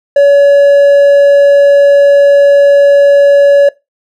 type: tone with hard clipping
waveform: sine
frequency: 566 Hz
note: C#5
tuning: 36 cents sharp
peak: -3 dBFS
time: 0.16-3.69 s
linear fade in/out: 5 ms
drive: 3 dB
effects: noise-tail reverb RT60 0.2 s tail -20 dB re dry